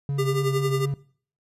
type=tone with vibrato; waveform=triangle; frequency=138.59 Hz; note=C#3; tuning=in tune; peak=-21 dBFS; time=0.09-0.94 s; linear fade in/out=2 ms; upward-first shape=square; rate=4.2 Hz; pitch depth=23 cents each way
type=tone with tremolo; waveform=square; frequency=400 Hz; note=G4; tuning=35 cents sharp; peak=-22 dBFS; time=0.18-0.86 s; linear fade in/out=10 ms; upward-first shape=triangle; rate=11 Hz; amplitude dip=75%
effects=noise-tail reverb RT60 0.5 s tail -20 dB re dry + resampled to 32000 Hz